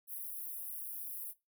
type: high-pass noise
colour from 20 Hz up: white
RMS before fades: -43 dBFS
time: 0.07-1.34 s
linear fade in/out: 50 ms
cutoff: 10000 Hz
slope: 96 dB/octave
effects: noise-tail reverb RT60 0.2 s tail -17 dB re dry